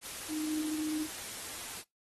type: tone in noise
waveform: sine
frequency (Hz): 308.5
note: D#4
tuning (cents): -15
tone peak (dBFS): -32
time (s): 0.28-1.08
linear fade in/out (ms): 50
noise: white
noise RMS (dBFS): -42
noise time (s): 0.01-1.84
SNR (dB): +7
effects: noise-tail reverb RT60 0.2 s tail -25 dB re dry + AAC 32 kbps